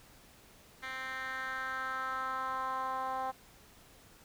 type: tone with band-pass filter sweep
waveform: 10% pulse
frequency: 261.6 Hz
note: C4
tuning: in tune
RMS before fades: -37 dBFS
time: 0.82-3.32 s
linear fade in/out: 20 ms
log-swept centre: 2200 to 840 Hz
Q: 3.1
effects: pink hiss -59 dBFS RMS until 4.24 s